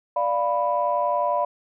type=chord; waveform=sine; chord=B diminished; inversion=first; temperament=equal; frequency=587.3 / 698.5 / 987.8 Hz; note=D5 / F5 / B5; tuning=0 / 0 / 0 cents; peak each=-24 / -25 / -23 dBFS; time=0.16-1.45 s; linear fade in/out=5 ms; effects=tanh soft clip ceiling -10 dBFS